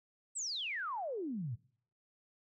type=exponential sweep; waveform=sine; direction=down; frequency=8372 to 105 Hz; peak=-36 dBFS; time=0.35-1.56 s; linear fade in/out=20 ms; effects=noise-tail reverb RT60 0.6 s tail -24 dB re dry